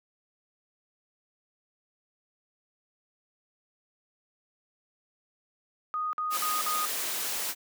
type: tone bursts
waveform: sine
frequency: 1240 Hz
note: D#6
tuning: 6 cents flat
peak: -28 dBFS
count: 4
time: 5.94-6.853 s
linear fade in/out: 0 ms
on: 190 ms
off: 51 ms
type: noise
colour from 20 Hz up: white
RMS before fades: -32 dBFS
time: 6.3-7.55 s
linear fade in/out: 50 ms
effects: high-pass 300 Hz 12 dB/octave